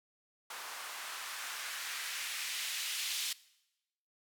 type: noise with band-pass filter sweep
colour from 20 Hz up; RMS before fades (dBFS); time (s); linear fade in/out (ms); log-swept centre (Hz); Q
blue; -40; 0.5-3.33; 5; 940 to 3300; 1.2
effects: noise-tail reverb RT60 0.9 s tail -20 dB re dry